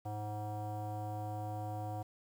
square tone with low-pass filter, 105.4 Hz, G#2, 26 cents sharp, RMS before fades -40 dBFS, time 0.05-2.03 s, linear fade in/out 10 ms, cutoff 780 Hz, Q 5.9, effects 10-bit

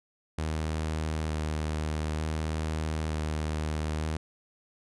sawtooth tone with vibrato, 77.78 Hz, D#2, in tune, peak -25 dBFS, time 0.38-4.17 s, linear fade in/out 5 ms, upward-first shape square, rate 0.55 Hz, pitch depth 13 cents each way, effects resampled to 24000 Hz

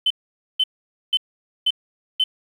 sine tone bursts, 3055 Hz, G7, 45 cents flat, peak -14 dBFS, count 5, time 0.06-2.24 s, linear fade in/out 5 ms, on 44 ms, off 490 ms, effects tanh soft clip ceiling -10 dBFS + 8-bit

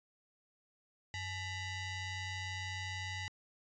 sawtooth ring-modulated tone, 947 Hz, A#5, 27 cents sharp, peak -32 dBFS, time 1.14-3.28 s, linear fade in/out 0 ms, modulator 1040 Hz, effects resampled to 16000 Hz

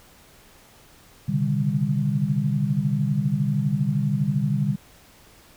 sine tone cluster, 122.8 / 137.4 / 150 / 199 Hz, B2 / C#3 / D3 / G3, -9 / -15 / +37 / +26 cents, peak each -30 / -25 / -24 / -25 dBFS, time 1.28-4.76 s, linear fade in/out 10 ms, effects pink hiss -52 dBFS RMS until 5.56 s

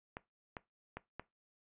clicks, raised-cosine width 0.5 ms, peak -27 dBFS, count 4, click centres 0.169 / 0.568 / 0.97 / 1.196 s, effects noise-tail reverb RT60 0.2 s tail -19 dB re dry + resampled to 8000 Hz

